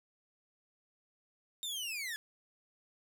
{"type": "linear sweep", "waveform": "sawtooth", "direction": "down", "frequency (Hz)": [3697, 1676], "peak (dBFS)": -34, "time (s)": [1.63, 2.16], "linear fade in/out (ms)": 0, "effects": []}